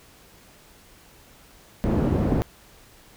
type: low-pass noise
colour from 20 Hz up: white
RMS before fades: -22 dBFS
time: 1.84-2.42 s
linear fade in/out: 0 ms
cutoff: 290 Hz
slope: 12 dB/octave
effects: pink hiss -52 dBFS RMS until 3.16 s